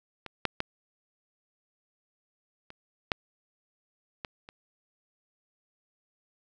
clicks, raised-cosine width 0.3 ms, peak -23 / -9 / -13 / -29 / -9 / -19 / -29 dBFS, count 7, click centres 0.263 / 0.453 / 0.604 / 2.704 / 3.118 / 4.248 / 4.489 s, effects none

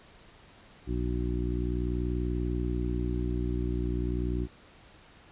harmonic tone, 60.4 Hz, B1, 38 cents flat, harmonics 1 / 2 / 3 / 4 / 5 / 6, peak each -30 / -35 / -38 / -40 / -36 / -37 dBFS, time 0.86-4.48 s, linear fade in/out 50 ms, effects pink hiss -55 dBFS RMS until 5.31 s + resampled to 8000 Hz

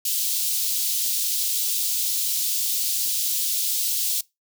white high-pass noise, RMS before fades -24 dBFS, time 0.05-4.21 s, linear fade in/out 5 ms, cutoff 3400 Hz, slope 24 dB/octave, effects noise-tail reverb RT60 0.2 s tail -22 dB re dry

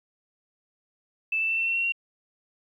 sine tone with pitch steps, 2637 / 2655 / 2674 / 2692 / 2711 / 2730 / 2749 Hz, E7 / E7 / E7 / E7 / E7 / F7 / F7, 0 / +12 / +24 / +36 / +48 / -40 / -28 cents, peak -23 dBFS, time 1.32-1.922 s, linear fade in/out 5 ms, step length 86 ms, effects 10-bit

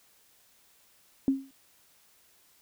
sine tone with exponential decay, 270 Hz, C#4, 45 cents flat, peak -18 dBFS, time 1.28-1.51 s, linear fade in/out 1 ms, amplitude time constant 50 ms, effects white hiss -63 dBFS RMS until 2.61 s

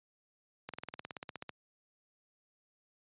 slowing click train, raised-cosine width 0.3 ms, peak -25 dBFS, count 15, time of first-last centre 0.69-1.493 s, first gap 47 ms, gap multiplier 1.03, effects high-pass 100 Hz 12 dB/octave + resampled to 8000 Hz

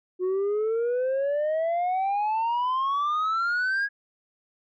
sine exponential sweep, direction up, 360.9 to 1661.2 Hz, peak -20 dBFS, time 0.19-3.89 s, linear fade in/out 50 ms, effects tanh soft clip ceiling -22 dBFS

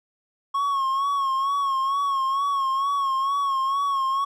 triangle tone with vibrato, 1096 Hz, C#6, 20 cents flat, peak -19 dBFS, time 0.54-4.25 s, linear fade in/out 10 ms, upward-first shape sine, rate 2.2 Hz, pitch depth 54 cents each way, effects none

